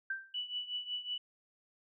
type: tone with exponential decay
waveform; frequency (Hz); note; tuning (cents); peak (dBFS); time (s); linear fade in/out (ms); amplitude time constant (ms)
sine; 1568; G6; 0; -31; 0.1-0.37; 5; 57
type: tone with tremolo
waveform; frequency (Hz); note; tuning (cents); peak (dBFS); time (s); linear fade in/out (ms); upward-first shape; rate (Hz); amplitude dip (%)
sine; 2960; F#7; 0; -33; 0.34-1.18; 5; triangle; 5.4; 85
effects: none